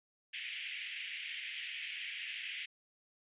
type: band-pass noise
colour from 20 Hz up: white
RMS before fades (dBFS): -43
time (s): 0.33-2.66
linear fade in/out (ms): 10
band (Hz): 1900 to 3200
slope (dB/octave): 48
effects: resampled to 8000 Hz